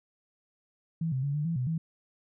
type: tone with pitch steps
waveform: sine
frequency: 163.7 / 130.8 / 141.7 / 148.9 / 166.7 / 126 / 162.4 Hz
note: E3 / C3 / C#3 / D3 / E3 / B2 / E3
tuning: -12 / 0 / +38 / +24 / +20 / +35 / -26 cents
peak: -27 dBFS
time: 1.01-1.78 s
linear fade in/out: 5 ms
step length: 110 ms
effects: none